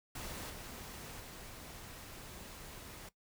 pink noise with level steps, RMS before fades -44 / -48 / -50 dBFS, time 0.15-3.09 s, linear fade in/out 5 ms, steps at 0.5 / 1.2 s, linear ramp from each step 2 ms, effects noise-tail reverb RT60 0.1 s tail -17 dB re dry

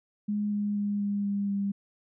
sine tone with pitch steps, 207.7 / 206 / 204.4 / 202.7 / 201.1 / 199.47 Hz, G#3 / G#3 / G#3 / G#3 / G3 / G3, 0 / -14 / -27 / -42 / +44 / +30 cents, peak -26 dBFS, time 0.28-1.72 s, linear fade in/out 10 ms, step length 240 ms, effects none

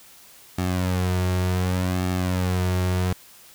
sawtooth tone with flanger, 91.4 Hz, F#2, 21 cents flat, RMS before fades -23 dBFS, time 0.58-3.13 s, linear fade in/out 5 ms, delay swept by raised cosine 2 to 4 ms, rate 0.67 Hz, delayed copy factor -0.65, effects white hiss -49 dBFS RMS until 3.54 s

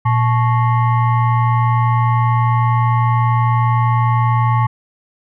sine tone with frequency modulation, 117.5 Hz, A#2, 14 cents sharp, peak -11 dBFS, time 0.05-4.67 s, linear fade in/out 10 ms, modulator 987 Hz, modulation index 0.82, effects none

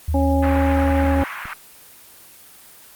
sine tone, 77.3 Hz, D#2, 11 cents flat, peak -18 dBFS, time 0.08-1.23 s, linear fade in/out 5 ms
harmonic tone, 274.6 Hz, C#4, 16 cents flat, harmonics 1 / 2 / 3, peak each -19 / -22 / -24 dBFS, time 0.14-1.24 s, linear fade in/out 5 ms
white band-pass noise, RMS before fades -30 dBFS, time 0.42-1.54 s, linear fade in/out 10 ms, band 1000 to 2000 Hz, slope 24 dB/octave
clicks, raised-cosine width 5 ms, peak -21 dBFS, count 4, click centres 0.841 / 0.908 / 1.045 / 1.455 s
effects white hiss -45 dBFS RMS until 2.95 s + Opus 24 kbps

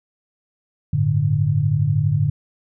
sine chord, G suspended second, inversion none, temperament equal with one note detuned, 97.66 / 110 / 146.83 Hz, G2 / A2 / D3, -6 / 0 / 0 cents, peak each -23 / -20 / -18 dBFS, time 0.93-2.3 s, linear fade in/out 5 ms, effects none

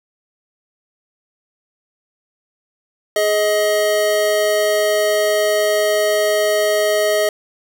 square tone pair together, 420 / 629.8 Hz, G#4 / D#5, +19 / +21 cents, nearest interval perfect fifth, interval 702 cents, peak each -20 / -16 dBFS, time 3.16-7.29 s, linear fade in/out 2 ms, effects none

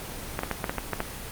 clicks, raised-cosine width 0.5 ms, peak -11 dBFS, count 8, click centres 0.391 / 0.434 / 0.513 / 0.642 / 0.695 / 0.783 / 0.933 / 1.004 s, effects pink hiss -37 dBFS RMS until 1.31 s + Opus 24 kbps

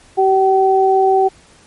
sine tone pair together, 384.3 / 764 Hz, G4 / G5, -34 / -45 cents, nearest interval octave, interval 1189 cents, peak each -12 dBFS, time 0.17-1.29 s, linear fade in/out 20 ms, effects pink hiss -47 dBFS RMS until 1.66 s + MP3 48 kbps

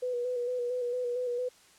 sine tone with vibrato, 492 Hz, B4, 7 cents flat, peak -29 dBFS, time 0.02-1.49 s, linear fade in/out 10 ms, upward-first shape square, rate 4.4 Hz, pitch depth 29 cents each way, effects white hiss -59 dBFS RMS until 1.78 s + low-pass 9000 Hz 12 dB/octave

